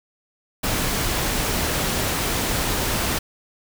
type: noise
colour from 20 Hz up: pink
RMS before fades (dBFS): -23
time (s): 0.63-3.19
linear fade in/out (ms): 10
effects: none